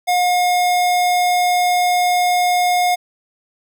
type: tone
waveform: square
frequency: 717 Hz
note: F5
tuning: 45 cents sharp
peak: -14 dBFS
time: 0.07-2.96 s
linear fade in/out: 20 ms
effects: none